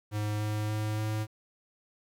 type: tone with pitch steps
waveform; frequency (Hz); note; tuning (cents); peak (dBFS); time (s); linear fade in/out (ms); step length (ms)
square; 105.4 / 106.26 / 107.12 / 107.99; G#2 / G#2 / A2 / A2; +26 / +40 / -46 / -32; -30; 0.11-1.27; 50; 290
effects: 10-bit